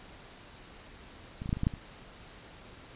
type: clicks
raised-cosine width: 5 ms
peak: -25 / -25 / -21 / -15 / -25 / -17 / -13 / -27 dBFS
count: 8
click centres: 1.419 / 1.459 / 1.492 / 1.529 / 1.57 / 1.634 / 1.669 / 1.738 s
effects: pink hiss -51 dBFS RMS until 2.95 s + resampled to 8000 Hz